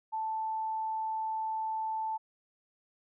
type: tone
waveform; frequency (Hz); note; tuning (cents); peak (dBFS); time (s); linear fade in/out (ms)
sine; 880; A5; 0; -31; 0.12-2.18; 20
effects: none